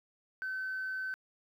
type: tone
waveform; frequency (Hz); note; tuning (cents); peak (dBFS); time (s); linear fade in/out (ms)
sine; 1528; G6; -45; -33; 0.42-1.14; 0
effects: tanh soft clip ceiling -31 dBFS + 11-bit